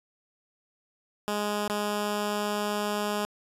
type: tone with dropouts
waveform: 10% pulse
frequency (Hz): 207.7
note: G#3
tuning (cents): 0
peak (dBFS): -19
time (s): 1.28-3.25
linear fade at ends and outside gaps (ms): 0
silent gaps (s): 1.679-1.699
effects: resampled to 32000 Hz

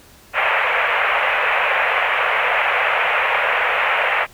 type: band-pass noise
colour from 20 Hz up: white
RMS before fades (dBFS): -18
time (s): 0.33-4.27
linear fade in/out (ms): 50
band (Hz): 490 to 2600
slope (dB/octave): 48
effects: pink hiss -47 dBFS RMS until 4.33 s

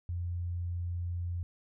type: tone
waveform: sine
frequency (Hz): 87.31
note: F2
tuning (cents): 0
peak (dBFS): -32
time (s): 0.09-1.43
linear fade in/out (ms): 0
effects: none

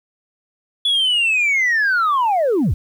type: linear sweep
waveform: sine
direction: down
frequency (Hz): 3431 to 51.7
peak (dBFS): -12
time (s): 0.85-2.74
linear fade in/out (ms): 5
effects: tanh soft clip ceiling -12 dBFS + 8-bit

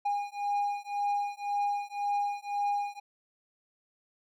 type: beating tone pair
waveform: triangle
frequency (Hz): 814 / 815.9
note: G#5 / G#5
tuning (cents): -35 / -31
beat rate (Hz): 1.9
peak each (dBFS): -30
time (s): 0.05-3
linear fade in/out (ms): 10
effects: none

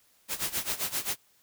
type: noise with tremolo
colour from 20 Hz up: white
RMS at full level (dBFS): -29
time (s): 0.28-1.17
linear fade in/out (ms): 50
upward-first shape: sine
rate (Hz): 7.6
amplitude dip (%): 85
effects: white hiss -65 dBFS RMS until 1.42 s

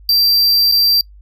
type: tone with dropouts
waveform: square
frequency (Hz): 4704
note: D8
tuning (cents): +2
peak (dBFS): -10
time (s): 0.09-1.01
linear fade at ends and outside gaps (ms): 2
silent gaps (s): 0.716-0.721
effects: noise-tail reverb RT60 0.1 s tail -24 dB re dry + added 50 Hz sine -38 dBFS peak until 1.21 s

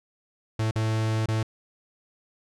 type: tone with dropouts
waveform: 45% pulse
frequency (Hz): 110.3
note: A2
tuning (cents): +5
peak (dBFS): -23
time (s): 0.59-1.43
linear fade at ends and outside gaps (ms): 5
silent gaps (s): 0.711-0.757 / 1.26-1.284
effects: low-pass 8000 Hz 12 dB/octave

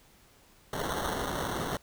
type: noise with sample-and-hold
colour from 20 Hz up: violet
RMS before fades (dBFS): -33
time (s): 0.73-1.77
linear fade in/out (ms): 2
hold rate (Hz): 2450
effects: pink hiss -60 dBFS RMS until 1.82 s

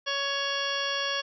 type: harmonic tone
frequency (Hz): 558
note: C#5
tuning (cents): +11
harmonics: 1 / 2 / 3 / 4 / 5 / 6 / 8 / 9 / 10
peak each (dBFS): -35 / -35 / -33 / -44 / -35 / -33 / -38 / -44 / -38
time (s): 0.06-1.22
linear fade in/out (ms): 20
effects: none

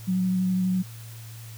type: tone with vibrato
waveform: sine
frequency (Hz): 185.1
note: F#3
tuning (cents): +1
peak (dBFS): -21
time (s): 0.07-0.83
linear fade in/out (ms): 20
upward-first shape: sine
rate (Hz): 12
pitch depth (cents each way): 16
effects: added 113 Hz sine -39 dBFS peak until 1.57 s + white hiss -48 dBFS RMS until 1.57 s

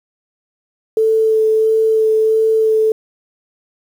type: tone with vibrato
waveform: sine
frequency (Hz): 440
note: A4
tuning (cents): 0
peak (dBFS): -10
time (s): 0.97-2.92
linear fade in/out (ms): 2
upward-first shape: sine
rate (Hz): 1.5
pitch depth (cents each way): 10
effects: 7-bit

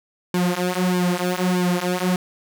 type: tone with flanger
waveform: sawtooth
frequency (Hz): 180.1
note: F#3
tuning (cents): -46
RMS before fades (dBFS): -21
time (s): 0.34-2.16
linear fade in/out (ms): 2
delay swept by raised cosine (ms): 1.5 to 6.6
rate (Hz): 1.6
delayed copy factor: -0.9
effects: none

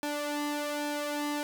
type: tone with flanger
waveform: sawtooth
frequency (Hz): 293.7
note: D4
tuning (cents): 0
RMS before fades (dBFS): -33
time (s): 0.03-1.43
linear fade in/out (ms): 0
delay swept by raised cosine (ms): 1.2 to 2.4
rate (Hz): 1.2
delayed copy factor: +0.65
effects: none

